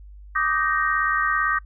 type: chord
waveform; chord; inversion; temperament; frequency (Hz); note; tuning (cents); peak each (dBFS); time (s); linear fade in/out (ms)
sine; Eb major seventh; third; just; 1166.7 / 1244.5 / 1555.6 / 1866.8; D6 / Eb6 / G6 / Bb6; -12 / 0 / -14 / +2; -25; 0.35-1.59; 10
effects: noise-tail reverb RT60 0.1 s tail -23 dB re dry + added 50 Hz sine -40 dBFS peak until 1.65 s